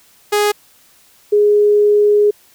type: tone pair in turn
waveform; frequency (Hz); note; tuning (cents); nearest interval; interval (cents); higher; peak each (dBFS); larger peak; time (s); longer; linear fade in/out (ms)
sawtooth / sine; 415.3 / 415.3; G#4 / G#4; 0 / 0; unison; 0; neither; -8 / -8; neither; 0.32-0.52 / 1.32-2.31; second; 10
effects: white hiss -50 dBFS RMS until 2.54 s